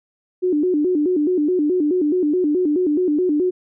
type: tone with vibrato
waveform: sine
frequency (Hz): 329.4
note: E4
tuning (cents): -1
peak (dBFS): -15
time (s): 0.42-3.51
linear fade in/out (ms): 20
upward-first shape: square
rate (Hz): 4.7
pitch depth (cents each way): 180
effects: none